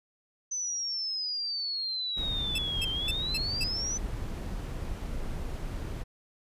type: exponential two-way sweep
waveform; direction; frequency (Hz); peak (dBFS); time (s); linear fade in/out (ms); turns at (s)
sine; down then up; 6120 to 3136 to 6090; -30; 0.51-3.98; 10; 2.91
type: noise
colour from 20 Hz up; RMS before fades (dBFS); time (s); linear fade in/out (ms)
brown; -35; 2.16-6.04; 20
type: tone bursts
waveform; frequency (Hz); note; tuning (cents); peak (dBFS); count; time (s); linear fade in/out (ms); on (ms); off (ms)
sawtooth; 2637; E7; 0; -27; 5; 2.55-3.64; 5; 34; 230
effects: resampled to 32000 Hz